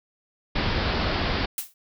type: low-pass noise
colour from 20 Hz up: pink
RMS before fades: -25 dBFS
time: 0.55-1.46 s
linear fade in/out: 10 ms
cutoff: 5100 Hz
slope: 96 dB/octave
type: noise with exponential decay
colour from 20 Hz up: blue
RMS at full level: -25 dBFS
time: 1.58-1.74 s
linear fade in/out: 2 ms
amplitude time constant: 34 ms
effects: none